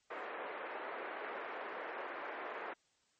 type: band-pass noise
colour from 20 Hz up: pink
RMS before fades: -44 dBFS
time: 0.1-2.74 s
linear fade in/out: 10 ms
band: 400 to 2100 Hz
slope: 24 dB/octave
effects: white hiss -75 dBFS RMS until 3.19 s + MP3 32 kbps